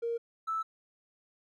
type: tone pair in turn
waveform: triangle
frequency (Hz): 466.2 / 1314.4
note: A#4 / E6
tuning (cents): 0 / -5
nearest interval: octave + tritone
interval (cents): 1795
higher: second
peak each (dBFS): -26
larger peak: neither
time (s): 0.02-0.18 / 0.47-0.63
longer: neither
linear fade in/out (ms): 20
effects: tanh soft clip ceiling -28 dBFS